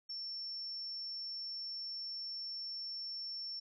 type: tone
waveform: sine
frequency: 5420 Hz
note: E8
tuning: 47 cents sharp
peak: -40 dBFS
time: 0.09-3.6 s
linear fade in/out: 10 ms
effects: none